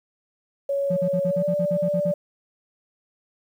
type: tone with pitch glide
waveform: sine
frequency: 558 to 585.4 Hz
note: C#5 to D5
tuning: +11 to -6 cents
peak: -21 dBFS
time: 0.69-2.14 s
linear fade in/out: 5 ms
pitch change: +83 cents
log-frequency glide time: 1.26-1.48 s
type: tone bursts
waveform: triangle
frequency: 174.9 Hz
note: F3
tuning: 3 cents sharp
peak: -21 dBFS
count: 11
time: 0.9-2.119 s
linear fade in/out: 10 ms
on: 69 ms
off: 46 ms
effects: 9-bit